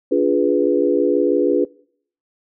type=chord; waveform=sine; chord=D diminished seventh; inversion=none; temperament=equal with one note detuned; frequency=288.8 / 349.2 / 415.3 / 493.9 Hz; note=D4 / F4 / Ab4 / Cb5; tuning=-29 / 0 / 0 / 0 cents; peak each=-19 dBFS; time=0.11-1.65 s; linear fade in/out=10 ms; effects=noise-tail reverb RT60 0.6 s tail -23 dB re dry